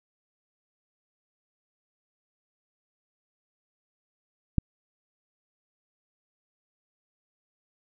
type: click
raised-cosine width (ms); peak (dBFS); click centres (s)
5; -9; 4.583
effects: none